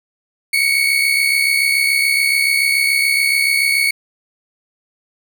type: tone pair together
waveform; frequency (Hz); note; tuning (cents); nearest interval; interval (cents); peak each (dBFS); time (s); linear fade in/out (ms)
35% pulse; 2195 / 2262; C#7 / C#7; -18 / +34; minor second; 52; -13 / -16; 0.53-3.91; 5
effects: none